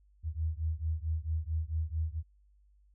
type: beating tone pair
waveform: sine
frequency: 77.78 / 82.28 Hz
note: D#2 / E2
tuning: 0 / -3 cents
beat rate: 4.5 Hz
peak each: -33 / -34 dBFS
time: 0.23-2.23 s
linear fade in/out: 50 ms
effects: added 50 Hz sine -61 dBFS peak until 2.94 s